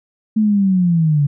sine linear sweep, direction down, 220 to 140 Hz, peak -11 dBFS, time 0.36-1.27 s, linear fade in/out 10 ms, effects none

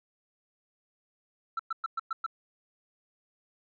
sine tone bursts, 1332 Hz, E6, 18 cents sharp, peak -26 dBFS, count 6, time 1.57-2.264 s, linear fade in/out 5 ms, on 24 ms, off 110 ms, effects tanh soft clip ceiling -27 dBFS

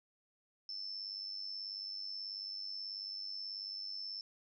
sine tone with amplitude modulation, 5300 Hz, E8, 9 cents sharp, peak -38 dBFS, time 0.69-4.21 s, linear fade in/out 2 ms, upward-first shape sine, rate 98.4 Hz, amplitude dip 60%, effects none

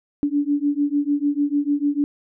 sine beating tone pair, 285.6 / 292.3 Hz, D4 / D4, -48 / -8 cents, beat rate 6.7 Hz, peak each -21 dBFS, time 0.23-2.04 s, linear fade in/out 0 ms, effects none

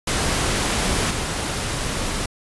pink noise with level steps, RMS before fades -21 / -25 dBFS, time 0.07-2.26 s, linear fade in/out 5 ms, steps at 1.1 s, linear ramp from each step 10 ms, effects resampled to 24000 Hz

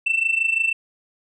sine tone with amplitude modulation, 2675 Hz, E7, 25 cents sharp, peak -13 dBFS, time 0.06-0.73 s, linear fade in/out 10 ms, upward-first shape sine, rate 25.9 Hz, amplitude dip 80%, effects tanh soft clip ceiling -13 dBFS

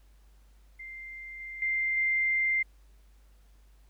sine tone with level steps, 2093 Hz, C7, in tune, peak -40 / -38 / -26 / -24 dBFS, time 0.79-2.63 s, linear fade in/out 10 ms, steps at 1.4 / 1.62 / 1.97 s, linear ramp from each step 2 ms, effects added 50 Hz sine -55 dBFS peak until 3.89 s + pink hiss -69 dBFS RMS until 3.89 s

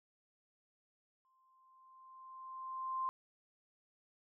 sine tone with exponential growth, 1046.5 Hz, C6, in tune, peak -33 dBFS, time 1.25-3.09 s, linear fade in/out 0 ms, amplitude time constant 400 ms, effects none

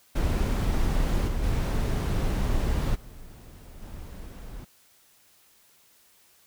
brown noise with level steps, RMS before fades -24 / -29 / -25 / -45 / -40 dBFS, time 0.15-4.65 s, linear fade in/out 10 ms, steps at 1.27 / 1.42 / 2.94 / 3.81 s, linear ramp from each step 20 ms, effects white hiss -60 dBFS RMS until 6.46 s

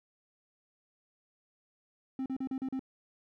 triangle tone bursts, 263.7 Hz, C4, 14 cents sharp, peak -30 dBFS, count 6, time 2.19-2.794 s, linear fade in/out 2 ms, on 69 ms, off 38 ms, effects none

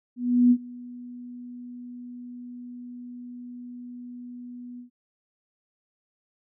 sine tone with ADSR envelope, 244.9 Hz, B3, 14 cents flat, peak -13 dBFS, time 0.16-4.9 s, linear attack 350 ms, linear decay 62 ms, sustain -24 dB, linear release 110 ms, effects none

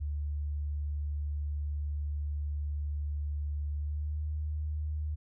sine tone with pitch glide, 73.42 to 75.88 Hz, D2 to D#2, 0 to -43 cents, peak -31 dBFS, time 0-5.16 s, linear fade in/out 20 ms, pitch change +57 cents, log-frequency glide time 3.76-4.22 s, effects none

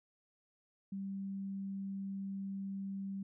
sine tone, 195.4 Hz, G3, 5 cents flat, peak -38 dBFS, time 0.92-3.23 s, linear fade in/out 5 ms, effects none

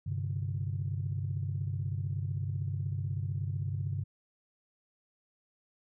sine chord, G suspended fourth, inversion none, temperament equal, 98 / 130.81 / 146.83 Hz, G2 / C3 / D3, 0 / 0 / 0 cents, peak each -33 / -36 / -37 dBFS, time 0.06-4.04 s, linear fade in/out 10 ms, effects tanh soft clip ceiling -23 dBFS

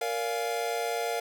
square chord, Bb dominant seventh, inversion none, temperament equal with one note detuned, 466.2 / 574.6 / 698.5 / 830.6 Hz, Bb4 / D5 / F5 / Ab5, 0 / -38 / 0 / 0 cents, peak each -33 / -38 / -33 / -39 dBFS, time 0.01-1.2 s, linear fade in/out 5 ms, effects none

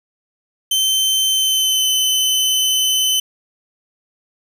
sawtooth tone with pitch glide, 3092 to 3042 Hz, G7 to F#7, -24 to +47 cents, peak -11 dBFS, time 0.71-3.2 s, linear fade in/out 5 ms, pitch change -29 cents, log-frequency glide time 1.29-1.88 s, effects none

